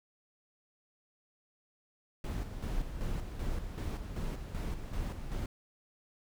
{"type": "noise with tremolo", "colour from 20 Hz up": "brown", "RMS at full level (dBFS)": -35, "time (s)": [2.24, 5.46], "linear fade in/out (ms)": 2, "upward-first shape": "square", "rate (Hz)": 2.6, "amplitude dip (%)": 50, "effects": []}